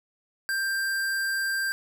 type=tone; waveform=square; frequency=1581 Hz; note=G6; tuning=14 cents sharp; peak=-26 dBFS; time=0.49-1.72 s; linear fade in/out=0 ms; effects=none